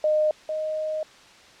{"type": "tone pair in turn", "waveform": "sine", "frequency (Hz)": [613, 621.6], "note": ["D#5", "D#5"], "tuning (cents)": [-26, -2], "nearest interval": "unison", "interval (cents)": 24, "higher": "second", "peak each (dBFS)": [-18, -25], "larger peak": "first", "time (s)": [[0.04, 0.31], [0.49, 1.03]], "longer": "second", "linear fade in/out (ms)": 2, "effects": ["white hiss -50 dBFS RMS until 1.6 s", "low-pass 5000 Hz 12 dB/octave"]}